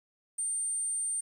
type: tone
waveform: sine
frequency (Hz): 8860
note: C#9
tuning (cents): -2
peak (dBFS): -28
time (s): 0.38-1.21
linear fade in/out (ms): 10
effects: tanh soft clip ceiling -27 dBFS + 10-bit